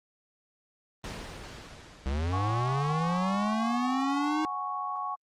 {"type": "noise with exponential decay", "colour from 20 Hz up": "pink", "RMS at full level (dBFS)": -36, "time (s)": [1.04, 3.53], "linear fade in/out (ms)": 0, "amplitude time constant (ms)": 540}
{"type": "linear sweep", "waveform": "square", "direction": "up", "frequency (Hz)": [63.8, 313.1], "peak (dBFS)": -28, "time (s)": [2.06, 4.45], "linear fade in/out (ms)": 0}
{"type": "chord", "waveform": "sine", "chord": "F# suspended second", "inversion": "none", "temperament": "equal with one note detuned", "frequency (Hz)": [736.6, 830.6, 1108.7], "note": ["F#5", "G#5", "C#6"], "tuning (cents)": [-8, 0, 0], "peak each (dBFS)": [-38, -38, -32], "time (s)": [2.32, 5.16], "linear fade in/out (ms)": 20}
{"effects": ["low-pass 6000 Hz 12 dB/octave", "Opus 24 kbps"]}